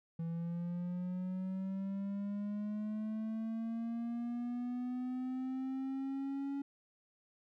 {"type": "linear sweep", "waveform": "triangle", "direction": "up", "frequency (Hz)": [164.81, 280], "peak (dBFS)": -34, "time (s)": [0.19, 6.62], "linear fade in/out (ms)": 5, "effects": []}